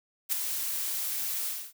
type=noise with ADSR envelope; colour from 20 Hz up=blue; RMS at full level=-25 dBFS; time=0.29-1.73 s; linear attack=35 ms; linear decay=8 ms; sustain=-7 dB; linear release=270 ms; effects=none